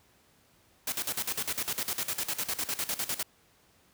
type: noise with tremolo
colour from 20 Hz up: white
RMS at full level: -31 dBFS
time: 0.87-3.23 s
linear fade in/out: 5 ms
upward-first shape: square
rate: 9.9 Hz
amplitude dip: 80%
effects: pink hiss -64 dBFS RMS until 3.93 s + high-pass 60 Hz 12 dB/octave